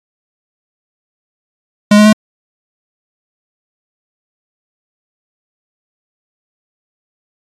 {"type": "tone with pitch steps", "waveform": "square", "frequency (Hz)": [207.7, 211, 214.3], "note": ["G#3", "G#3", "A3"], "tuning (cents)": [0, 28, -45], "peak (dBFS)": -4, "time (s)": [1.91, 2.129], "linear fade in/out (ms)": 5, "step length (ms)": 73, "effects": ["low-pass 9000 Hz 12 dB/octave", "AAC 48 kbps"]}